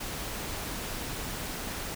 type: noise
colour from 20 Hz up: pink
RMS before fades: -36 dBFS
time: 0-1.95 s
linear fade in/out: 10 ms
effects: none